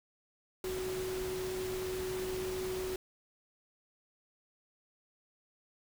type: tone in noise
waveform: sine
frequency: 372.1 Hz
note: F#4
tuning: 10 cents sharp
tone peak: -35 dBFS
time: 0.64-2.96 s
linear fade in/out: 2 ms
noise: pink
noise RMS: -43 dBFS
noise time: 0.64-2.96 s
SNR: +5 dB
effects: none